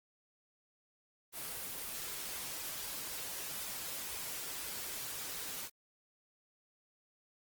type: noise with flanger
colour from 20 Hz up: white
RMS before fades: -42 dBFS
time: 1.32-5.7 s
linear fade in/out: 50 ms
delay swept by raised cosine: 1.9 to 7.8 ms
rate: 3.9 Hz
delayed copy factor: +0.5
effects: Opus 24 kbps